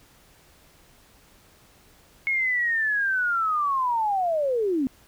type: linear sweep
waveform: sine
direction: down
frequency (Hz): 2183 to 248.9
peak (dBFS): -21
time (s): 2.27-4.87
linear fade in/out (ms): 0
effects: pink hiss -56 dBFS RMS until 5.07 s